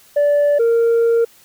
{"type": "tone pair in turn", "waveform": "sine", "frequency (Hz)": [581, 463.3], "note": ["D5", "A#4"], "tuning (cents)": [-19, -11], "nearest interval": "major third", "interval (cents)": 392, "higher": "first", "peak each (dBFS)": -9, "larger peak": "neither", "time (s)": [[0.16, 0.59], [0.59, 1.25]], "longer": "second", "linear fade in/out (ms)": 10, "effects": ["tanh soft clip ceiling -10 dBFS", "white hiss -49 dBFS RMS until 1.44 s"]}